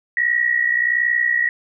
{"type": "tone pair together", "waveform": "sine", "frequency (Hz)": [1864.7, 1926], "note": ["A#6", "B6"], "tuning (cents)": [0, -44], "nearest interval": "minor second", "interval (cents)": 56, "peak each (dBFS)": [-20, -17], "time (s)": [0.17, 1.49], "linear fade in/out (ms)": 2, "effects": []}